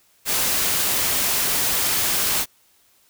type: noise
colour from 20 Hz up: white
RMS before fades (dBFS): -21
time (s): 0.25-2.46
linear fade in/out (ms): 50
effects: white hiss -59 dBFS RMS until 3.09 s